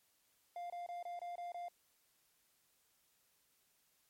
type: tone bursts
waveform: triangle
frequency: 700 Hz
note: F5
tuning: 4 cents sharp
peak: -40 dBFS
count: 7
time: 0.56-1.684 s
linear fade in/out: 2 ms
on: 140 ms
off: 24 ms
effects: white hiss -75 dBFS RMS until 4.09 s + MP3 64 kbps